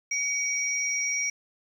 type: tone pair together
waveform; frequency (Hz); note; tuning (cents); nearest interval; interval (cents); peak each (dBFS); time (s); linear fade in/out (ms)
sine; 2261 / 5697; C#7 / F8; +34 / +34; octave + major third; 1600; -28; 0.11-1.3; 5
effects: 9-bit